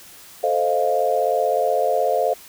sine chord, F dominant seventh, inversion first, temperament equal, 440 / 523.3 / 622.3 / 698.5 Hz, A4 / C5 / Eb5 / F5, 0 / 0 / 0 / 0 cents, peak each -24 / -22 / -23 / -21 dBFS, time 0.43-2.34 s, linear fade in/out 10 ms, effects white hiss -44 dBFS RMS until 2.48 s

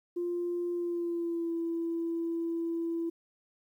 sine tone with pitch glide, 349.2 to 334 Hz, F4 to E4, 0 to +23 cents, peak -29 dBFS, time 0.16-3.1 s, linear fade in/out 10 ms, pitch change -77 cents, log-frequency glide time 0.72-1.53 s, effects tanh soft clip ceiling -25 dBFS + 11-bit

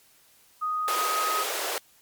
sine tone with pitch glide, 1244.5 to 1261.1 Hz, D#6 to D#6, 0 to +23 cents, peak -25 dBFS, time 0.61-1.44 s, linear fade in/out 20 ms, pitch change +23 cents, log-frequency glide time 0.78-1.22 s
pink high-pass noise, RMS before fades -30 dBFS, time 0.88-1.78 s, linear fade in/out 0 ms, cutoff 370 Hz, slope 48 dB/octave
effects white hiss -59 dBFS RMS until 2.01 s + MP3 96 kbps

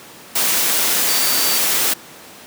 sine tone in noise, 4601 Hz, D8, 36 cents flat, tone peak -23 dBFS, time 1.08-1.59 s, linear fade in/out 10 ms, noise white, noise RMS -17 dBFS, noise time 0.35-1.94 s, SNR -9 dB, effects pink hiss -39 dBFS RMS until 2.46 s + high-pass 200 Hz 12 dB/octave

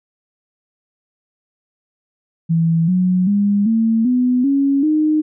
sine tone with pitch steps, 164.8 / 182.86 / 202.9 / 225.1 / 249.8 / 277.2 / 307.5 Hz, E3 / F#3 / G#3 / A3 / B3 / C#4 / D#4, 0 / -20 / -40 / +40 / +20 / 0 / -20 cents, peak -12 dBFS, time 2.49-5.22 s, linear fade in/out 20 ms, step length 390 ms, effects none

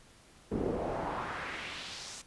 brown noise with band-pass filter sweep, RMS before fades -37 dBFS, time 0.51-2.22 s, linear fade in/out 10 ms, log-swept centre 310 to 7500 Hz, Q 1.7, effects pink hiss -59 dBFS RMS until 2.26 s + resampled to 24000 Hz

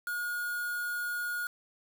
triangle tone with quantisation, 1439 Hz, F#6, 49 cents flat, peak -30 dBFS, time 0.07-1.47 s, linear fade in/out 2 ms, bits 7, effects none

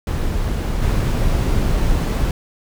brown noise with level steps, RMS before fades -20 / -17 dBFS, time 0.07-2.31 s, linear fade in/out 2 ms, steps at 0.82 s, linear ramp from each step 5 ms, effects none

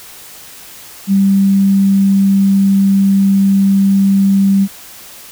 sine tone, 196 Hz, G3, in tune, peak -7 dBFS, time 1.07-4.68 s, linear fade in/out 50 ms, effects white hiss -35 dBFS RMS until 5.31 s

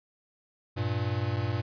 square beating tone pair, 98.3 / 117.3 Hz, G2 / A#2, +5 / +11 cents, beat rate 19 Hz, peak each -31 dBFS, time 0.76-1.62 s, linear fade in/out 20 ms, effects resampled to 11025 Hz

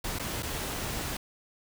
pink noise with dropouts, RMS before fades -34 dBFS, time 0.04-1.17 s, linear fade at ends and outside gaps 5 ms, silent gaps 0.188-0.195 / 0.425-0.429 s, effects none

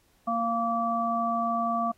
harmonic tone, 231.3 Hz, A#3, 13 cents flat, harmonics 1 / 3 / 5, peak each -31 / -28 / -28 dBFS, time 0.27-1.92 s, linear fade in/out 10 ms, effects pink hiss -66 dBFS RMS until 1.97 s + AAC 48 kbps

